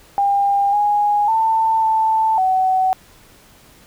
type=tone with pitch steps; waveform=sine; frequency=801 / 827 / 892 / 883 / 752 Hz; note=G5 / G#5 / A5 / A5 / F#5; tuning=+37 / -8 / +23 / +6 / +28 cents; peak=-13 dBFS; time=0.18-2.93 s; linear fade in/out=0 ms; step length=550 ms; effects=pink hiss -48 dBFS RMS until 3.86 s